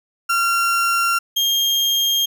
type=tone pair in turn; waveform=35% pulse; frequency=1375 / 3219 Hz; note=F6 / G7; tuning=-27 / +45 cents; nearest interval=octave + minor third; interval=1472 cents; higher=second; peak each=-14 dBFS; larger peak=neither; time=0.29-1.19 / 1.36-2.26 s; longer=neither; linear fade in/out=10 ms; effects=none